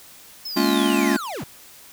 square linear sweep, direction down, 5310 to 80.6 Hz, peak -29 dBFS, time 0.45-1.44 s, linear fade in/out 5 ms
square chord, Bb minor seventh, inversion third, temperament just, 209.8 / 233.1 / 279.7 / 349.6 Hz, Ab3 / Bb3 / Db4 / F4, +18 / 0 / +16 / +2 cents, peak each -24 / -26 / -22 / -24 dBFS, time 0.56-1.17 s, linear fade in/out 10 ms
effects white hiss -46 dBFS RMS until 1.92 s

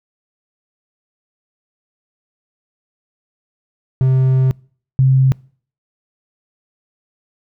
triangle / sine tone pair in turn, 130.81 / 132.25 Hz, C3 / C3, 0 / +19 cents, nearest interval unison, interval 19 cents, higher second, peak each -8 dBFS, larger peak neither, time 4.01-4.51 / 4.99-5.32 s, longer first, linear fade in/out 0 ms, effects noise-tail reverb RT60 0.5 s tail -26 dB re dry

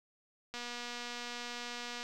click train, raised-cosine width 0.2 ms, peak -25 dBFS, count 360, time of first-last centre 0.54-2.03 s, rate 241 Hz, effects none

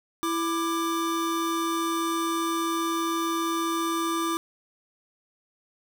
square tone pair together, 332.1 / 1186 Hz, E4 / D6, +13 / +17 cents, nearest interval octave + minor seventh, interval 2204 cents, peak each -28 / -29 dBFS, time 0.23-4.37 s, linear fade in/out 0 ms, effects none

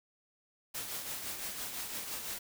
white noise with tremolo, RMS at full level -38 dBFS, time 0.74-2.39 s, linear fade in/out 10 ms, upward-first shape triangle, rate 5.9 Hz, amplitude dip 50%, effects none

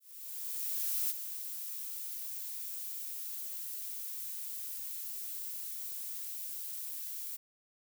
violet noise with ADSR envelope, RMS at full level -32 dBFS, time 0-7.37 s, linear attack 1100 ms, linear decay 23 ms, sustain -9 dB, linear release 14 ms, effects none

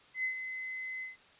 sine tone with ADSR envelope, 2040 Hz, C7, 44 cents flat, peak -29 dBFS, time 0.14-1.17 s, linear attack 100 ms, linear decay 100 ms, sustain -8 dB, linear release 150 ms, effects white hiss -60 dBFS RMS until 1.39 s + resampled to 8000 Hz

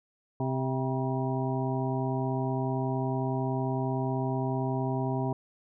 harmonic tone with a mistuned harmonic, 130.81 Hz, C3, in tune, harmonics 1 / 2 / 3 / 5 / 6 / 7, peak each -30 / -33 / -35 / -37 / -38 / -38 dBFS, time 0.4-5.33 s, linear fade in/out 2 ms, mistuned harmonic 7, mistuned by +77 cents, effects none

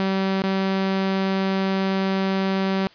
sawtooth tone with dropouts, 192.2 Hz, G3, 34 cents flat, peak -16 dBFS, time 0-2.87 s, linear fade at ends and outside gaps 0 ms, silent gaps 0.42-0.438 s, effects white hiss -50 dBFS RMS until 2.94 s + resampled to 11025 Hz

